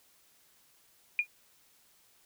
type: tone with exponential decay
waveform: sine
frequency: 2426 Hz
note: D#7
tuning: 44 cents flat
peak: -20 dBFS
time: 1.19-1.27 s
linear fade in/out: 1 ms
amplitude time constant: 16 ms
effects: white hiss -65 dBFS RMS until 2.25 s